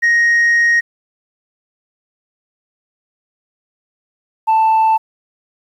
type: tone pair in turn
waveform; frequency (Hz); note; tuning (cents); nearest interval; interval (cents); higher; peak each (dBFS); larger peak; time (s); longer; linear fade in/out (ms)
sine; 1873 / 883.9; A#6 / A5; +8 / +8; octave + minor second; 1300; first; -7; neither; 0.02-0.81 / 4.47-4.98; first; 20
effects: tanh soft clip ceiling -8 dBFS + 8-bit